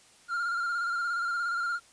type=tone with vibrato; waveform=triangle; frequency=1396.9 Hz; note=F6; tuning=in tune; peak=-26 dBFS; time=0.28-1.8 s; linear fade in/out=50 ms; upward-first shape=square; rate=17 Hz; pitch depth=32 cents each way; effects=white hiss -58 dBFS RMS until 1.92 s + resampled to 22050 Hz